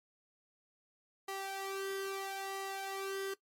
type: tone with flanger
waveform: sawtooth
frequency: 389.3 Hz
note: G4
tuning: 12 cents flat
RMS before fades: -40 dBFS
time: 1.28-3.34 s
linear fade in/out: 5 ms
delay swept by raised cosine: 1 to 1.97 ms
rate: 0.77 Hz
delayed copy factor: +0.7
effects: noise-tail reverb RT60 0.1 s tail -18 dB re dry + MP3 64 kbps